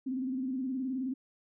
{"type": "tone with vibrato", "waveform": "sine", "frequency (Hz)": 259.7, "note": "C4", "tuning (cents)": -13, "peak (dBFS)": -31, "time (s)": [0.06, 1.14], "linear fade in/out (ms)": 10, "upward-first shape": "square", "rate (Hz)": 19, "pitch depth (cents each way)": 62, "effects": []}